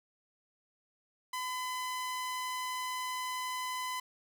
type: tone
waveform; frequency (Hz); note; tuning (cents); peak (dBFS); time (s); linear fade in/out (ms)
sawtooth; 1011; B5; +40; -31; 1.33-4; 5
effects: none